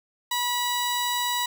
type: tone pair together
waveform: sawtooth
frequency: 973 / 1946 Hz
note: B5 / B6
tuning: -26 / -26 cents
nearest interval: octave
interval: 1200 cents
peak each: -22 dBFS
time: 0.31-1.46 s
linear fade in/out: 5 ms
effects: none